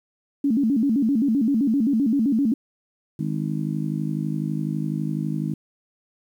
sine tone with vibrato, 250 Hz, B3, 21 cents sharp, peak -17 dBFS, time 0.44-2.54 s, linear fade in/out 5 ms, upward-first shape square, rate 7.7 Hz, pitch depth 210 cents each way
harmonic tone, 52 Hz, G#1, 3 cents sharp, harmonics 3 / 4 / 5 / 6, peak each -26 / -28 / -31 / -32 dBFS, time 3.19-5.54 s, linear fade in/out 5 ms
effects 9-bit

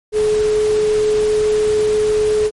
sine tone in noise, 426.1 Hz, G#4, 44 cents sharp, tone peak -12 dBFS, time 0.12-2.51 s, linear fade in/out 50 ms, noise pink, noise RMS -29 dBFS, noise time 0.12-2.51 s, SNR +14 dB, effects MP3 48 kbps

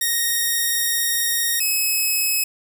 5% pulse tone pair in turn, 1864.7 / 2566 Hz, A#6 / E7, 0 / -47 cents, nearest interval tritone, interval 553 cents, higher second, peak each -8 / -9 dBFS, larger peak first, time 0.01-1.6 / 1.6-2.44 s, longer first, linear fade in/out 5 ms, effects 7-bit

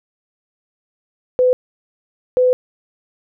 sine tone bursts at uneven times, 504 Hz, B4, 35 cents sharp, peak -10 dBFS, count 2, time 1.39-1.53 / 2.37-2.53 s, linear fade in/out 0 ms, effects none

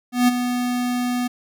square tone with ADSR envelope, 246.3 Hz, B3, 5 cents flat, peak -12 dBFS, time 0.12-1.28 s, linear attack 160 ms, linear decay 21 ms, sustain -9 dB, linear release 12 ms, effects none

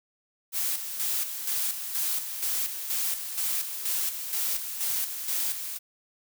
blue noise with tremolo, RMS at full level -28 dBFS, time 0.52-5.79 s, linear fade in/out 50 ms, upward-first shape square, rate 2.1 Hz, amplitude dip 55%, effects none

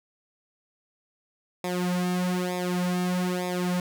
sawtooth tone with flanger, 180 Hz, F#3, 47 cents flat, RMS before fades -27 dBFS, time 1.64-3.8 s, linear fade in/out 2 ms, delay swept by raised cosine 0.67 to 3.57 ms, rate 1.1 Hz, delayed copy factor -0.9, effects none

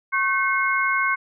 sine tone cluster, 1092 / 1531 / 2162 Hz, C#6 / G6 / C#7, -26 / -41 / -44 cents, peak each -23 dBFS, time 0.12-1.16 s, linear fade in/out 20 ms, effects none

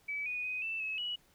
sine tone with pitch steps, 2293 / 2473 / 2503 / 2656 / 2581 / 2929 Hz, D7 / D#7 / D#7 / E7 / E7 / F#7, -42 / -11 / +10 / +12 / -37 / -18 cents, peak -34 dBFS, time 0.08-1.16 s, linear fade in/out 10 ms, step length 180 ms, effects pink hiss -67 dBFS RMS until 1.34 s

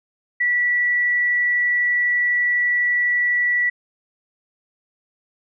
sine tone, 1952 Hz, B6, 21 cents flat, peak -16 dBFS, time 0.4-3.7 s, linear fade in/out 10 ms, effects none

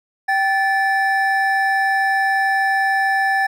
triangle tone pair together, 778 / 1746.6 Hz, G5 / A6, -13 / -13 cents, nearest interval octave + major second, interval 1400 cents, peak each -16 dBFS, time 0.28-3.47 s, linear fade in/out 10 ms, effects none

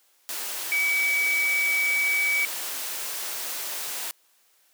sine tone in noise, 2281 Hz, C#7, 49 cents sharp, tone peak -21 dBFS, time 0.72-2.45 s, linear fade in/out 0 ms, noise white, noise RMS -32 dBFS, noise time 0.29-4.11 s, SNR +8 dB, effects white hiss -63 dBFS RMS until 4.73 s + high-pass 400 Hz 12 dB/octave

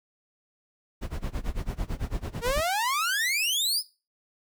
brown noise with tremolo, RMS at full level -28 dBFS, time 1.01-2.61 s, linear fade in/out 20 ms, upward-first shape sine, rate 9 Hz, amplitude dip 95%
sawtooth exponential sweep, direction up, 450.3 to 5274 Hz, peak -21 dBFS, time 2.41-3.83 s, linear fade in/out 50 ms
effects noise-tail reverb RT60 0.3 s tail -18 dB re dry

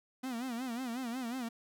45% pulse tone with vibrato, 245.6 Hz, B3, 9 cents flat, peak -36 dBFS, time 0.23-1.49 s, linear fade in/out 10 ms, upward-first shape sine, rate 5.5 Hz, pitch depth 130 cents each way, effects none

